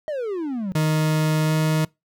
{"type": "exponential sweep", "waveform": "triangle", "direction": "down", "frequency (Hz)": [636, 179.4], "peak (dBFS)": -22, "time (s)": [0.08, 0.72], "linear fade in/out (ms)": 0}
{"type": "tone with pitch glide", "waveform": "40% pulse", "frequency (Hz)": [155.56, 156.55], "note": ["D#3", "D#3"], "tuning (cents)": [0, 11], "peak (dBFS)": -17, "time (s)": [0.75, 1.85], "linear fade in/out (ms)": 5, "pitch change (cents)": 11, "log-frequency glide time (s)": [1.46, 1.52]}
{"effects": ["noise-tail reverb RT60 0.2 s tail -24 dB re dry"]}